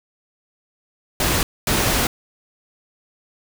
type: noise bursts at uneven times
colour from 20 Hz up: pink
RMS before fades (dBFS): -19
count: 2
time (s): 1.2-1.43 / 1.67-2.07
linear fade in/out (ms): 2
effects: none